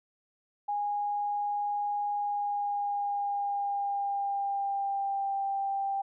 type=tone with pitch glide; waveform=sine; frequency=822 to 788.5 Hz; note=G#5 to G5; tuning=-18 to +10 cents; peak=-28 dBFS; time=0.68-6.02 s; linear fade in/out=10 ms; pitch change=-72 cents; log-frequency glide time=2.11-5.39 s; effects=none